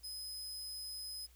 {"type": "tone", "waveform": "sawtooth", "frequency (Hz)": 5050, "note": "D#8", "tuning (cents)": 25, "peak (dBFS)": -40, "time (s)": [0.03, 1.27], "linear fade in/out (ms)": 20, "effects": ["added 60 Hz sine -61 dBFS peak until 1.35 s", "white hiss -68 dBFS RMS until 1.35 s"]}